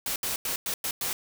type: noise bursts at uneven times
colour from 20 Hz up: white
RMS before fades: -30 dBFS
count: 6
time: 0.06-0.16 / 0.23-0.36 / 0.45-0.56 / 0.66-0.74 / 0.84-0.91 / 1.01-1.13 s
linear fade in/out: 2 ms
effects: none